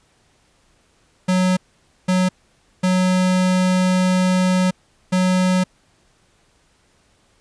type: tone bursts at uneven times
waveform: square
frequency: 184.2 Hz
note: F#3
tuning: 7 cents flat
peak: -15 dBFS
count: 4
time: 1.28-1.57 / 2.08-2.29 / 2.83-4.71 / 5.12-5.64 s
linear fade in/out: 10 ms
effects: pink hiss -59 dBFS RMS until 7.4 s + resampled to 22050 Hz